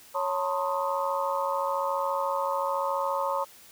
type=tone cluster; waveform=sine; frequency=553 / 897 / 991 / 1072 / 1247 Hz; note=C#5 / A5 / B5 / C6 / D#6; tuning=-4 / +33 / +6 / +42 / +3 cents; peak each=-30 / -31 / -34 / -32 / -35 dBFS; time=0.14-3.45 s; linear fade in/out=20 ms; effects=white hiss -52 dBFS RMS until 3.71 s